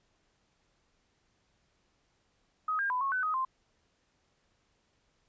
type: tone with pitch steps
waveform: sine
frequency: 1260 / 1607 / 1002 / 1094 / 1508 / 1256 / 1046 Hz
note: D#6 / G6 / B5 / C#6 / F#6 / D#6 / C6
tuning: +21 / +43 / +25 / -23 / +32 / +16 / -1 cents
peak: -28 dBFS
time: 2.68-3.45 s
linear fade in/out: 5 ms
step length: 110 ms
effects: pink hiss -73 dBFS RMS until 5.28 s + resampled to 16000 Hz